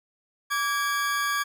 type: tone pair together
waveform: 40% pulse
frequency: 1154.8 / 1643 Hz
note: D6 / G#6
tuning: -30 / -19 cents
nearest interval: tritone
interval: 611 cents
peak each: -26 dBFS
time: 0.5-1.44 s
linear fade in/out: 20 ms
effects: none